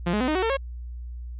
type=tone with pitch steps; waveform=sawtooth; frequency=173.9 / 210.4 / 254.6 / 308.1 / 372.8 / 451 / 545.8 Hz; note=F3 / G#3 / C4 / D#4 / F#4 / A4 / C#5; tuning=-7 / +23 / -47 / -17 / +13 / +43 / -27 cents; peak=-18 dBFS; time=0.06-0.571 s; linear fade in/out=10 ms; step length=73 ms; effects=added 60 Hz sine -33 dBFS peak until 1.39 s + resampled to 8000 Hz